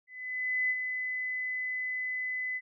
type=tone with ADSR envelope; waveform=sine; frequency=2012 Hz; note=B6; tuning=32 cents sharp; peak=-25 dBFS; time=0.07-2.61 s; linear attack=630 ms; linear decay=45 ms; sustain=-6 dB; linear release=46 ms; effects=none